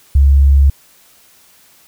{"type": "tone", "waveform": "sine", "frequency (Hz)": 69.3, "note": "C#2", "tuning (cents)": 0, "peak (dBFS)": -5, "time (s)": [0.15, 0.7], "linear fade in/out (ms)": 5, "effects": ["white hiss -48 dBFS RMS until 1.87 s"]}